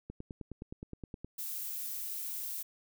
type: click train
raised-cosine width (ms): 3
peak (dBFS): -29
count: 12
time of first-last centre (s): 0.1-1.246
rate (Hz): 9.6
type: noise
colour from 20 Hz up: violet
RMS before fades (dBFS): -39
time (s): 1.38-2.63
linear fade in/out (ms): 10
effects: none